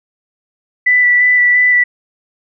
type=tone with vibrato; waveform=sine; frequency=1976 Hz; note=B6; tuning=in tune; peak=-7 dBFS; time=0.86-1.84 s; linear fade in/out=10 ms; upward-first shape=square; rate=2.9 Hz; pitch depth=11 cents each way; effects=none